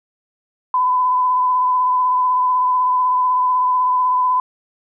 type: tone with vibrato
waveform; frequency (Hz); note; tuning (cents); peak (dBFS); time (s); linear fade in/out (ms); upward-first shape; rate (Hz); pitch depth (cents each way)
sine; 1006; B5; +32; -13; 0.74-4.4; 2; sine; 16; 18
effects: none